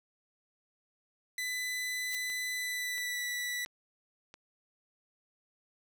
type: tone with pitch glide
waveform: sawtooth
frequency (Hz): 2000 to 1964.5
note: B6 to B6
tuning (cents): +21 to -10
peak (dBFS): -30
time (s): 1.38-3.65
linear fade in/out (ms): 2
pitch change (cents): -31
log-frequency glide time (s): 2.54-3.2
type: noise with exponential growth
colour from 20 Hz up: blue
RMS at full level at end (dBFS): -36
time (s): 2.06-2.15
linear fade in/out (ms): 1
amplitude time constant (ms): 18
type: click train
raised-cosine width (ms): 0.2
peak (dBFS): -32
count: 4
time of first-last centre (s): 2.3-4.341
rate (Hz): 1.47
effects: none